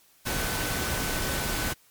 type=tone in noise; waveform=sine; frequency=1511 Hz; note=F#6; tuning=36 cents sharp; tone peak=-37 dBFS; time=0.25-1.74 s; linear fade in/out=20 ms; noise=pink; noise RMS=-29 dBFS; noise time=0.25-1.74 s; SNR=-11 dB; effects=white hiss -60 dBFS RMS until 1.9 s + MP3 96 kbps